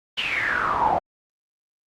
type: noise with band-pass filter sweep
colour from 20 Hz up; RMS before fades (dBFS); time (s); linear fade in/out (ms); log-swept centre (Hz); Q
brown; -23; 0.17-0.99; 10; 3000 to 710; 8.7
effects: Opus 48 kbps